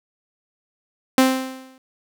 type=tone with exponential decay; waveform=sawtooth; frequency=261.4 Hz; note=C4; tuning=1 cent flat; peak=-6 dBFS; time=1.18-1.78 s; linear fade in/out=2 ms; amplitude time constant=130 ms; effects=none